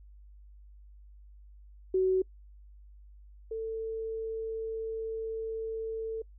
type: tone pair in turn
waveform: sine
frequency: 375 / 446 Hz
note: F#4 / A4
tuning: +23 / +23 cents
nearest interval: minor third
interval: 300 cents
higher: second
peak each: -23 / -32 dBFS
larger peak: first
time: 1.94-2.22 / 3.51-6.22 s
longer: second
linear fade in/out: 5 ms
effects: noise-tail reverb RT60 0.1 s tail -26 dB re dry + added 50 Hz sine -50 dBFS peak until 6.38 s